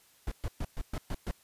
brown noise bursts, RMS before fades -33 dBFS, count 7, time 0.27-1.312 s, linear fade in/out 2 ms, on 46 ms, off 120 ms, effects white hiss -63 dBFS RMS until 1.43 s + resampled to 32000 Hz

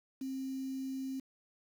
sine tone with quantisation, 265.5 Hz, C4, 25 cents sharp, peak -36 dBFS, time 0.21-1.2 s, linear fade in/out 5 ms, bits 9, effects none

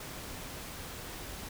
pink noise, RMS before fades -43 dBFS, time 0-1.49 s, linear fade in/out 5 ms, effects none

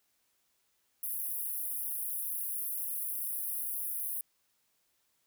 pink high-pass noise, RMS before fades -36 dBFS, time 1.03-4.21 s, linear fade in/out 2 ms, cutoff 10000 Hz, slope 96 dB/octave, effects white hiss -75 dBFS RMS until 5.26 s

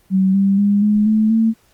sine tone with pitch steps, 190 / 196.36 / 202.9 / 209.7 / 216.7 / 224 Hz, F#3 / G3 / G#3 / G#3 / A3 / A3, +46 / +3 / -40 / +17 / -26 / +31 cents, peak -11 dBFS, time 0.1-1.54 s, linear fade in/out 50 ms, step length 240 ms, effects pink hiss -56 dBFS RMS until 1.73 s + Opus 32 kbps

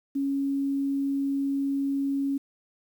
sine tone with quantisation, 276.6 Hz, C#4, 4 cents flat, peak -24 dBFS, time 0.15-2.38 s, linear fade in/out 10 ms, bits 9, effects none

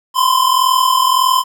square tone pair together, 1011.3 / 1053 Hz, B5 / C6, +41 / +11 cents, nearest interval minor second, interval 70 cents, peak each -14 dBFS, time 0.14-1.44 s, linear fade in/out 50 ms, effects 8-bit

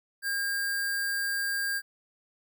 sine tone with sample-and-hold, 1613 Hz, G6, 49 cents sharp, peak -27 dBFS, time 0.22-1.82 s, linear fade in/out 50 ms, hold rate 6300 Hz, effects none

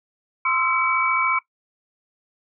sine tone cluster, 1042 / 1287 / 1341 / 2278 Hz, C6 / E6 / E6 / C#7, -7 / -42 / +29 / +47 cents, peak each -23 / -29 / -25 / -22 dBFS, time 0.45-1.39 s, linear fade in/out 5 ms, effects noise-tail reverb RT60 0.1 s tail -18 dB re dry

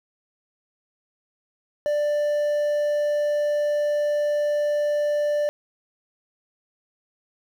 triangle tone with quantisation, 590 Hz, D5, 8 cents sharp, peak -18 dBFS, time 1.86-5.49 s, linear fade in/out 0 ms, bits 8, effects none

